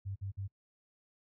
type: tone bursts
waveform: sine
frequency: 98 Hz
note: G2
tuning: in tune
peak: -36 dBFS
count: 3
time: 0.05-0.48 s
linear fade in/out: 20 ms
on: 110 ms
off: 50 ms
effects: noise-tail reverb RT60 0.1 s tail -24 dB re dry